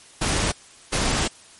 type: noise bursts at uneven times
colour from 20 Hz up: pink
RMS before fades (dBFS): -22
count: 2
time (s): 0.21-0.52 / 0.92-1.28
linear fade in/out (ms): 10
effects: white hiss -48 dBFS RMS until 1.59 s + MP3 48 kbps